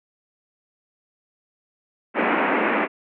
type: band-pass noise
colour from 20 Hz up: pink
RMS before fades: -21 dBFS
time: 2.14-2.88 s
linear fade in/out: 50 ms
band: 220 to 2500 Hz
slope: 48 dB/octave
effects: none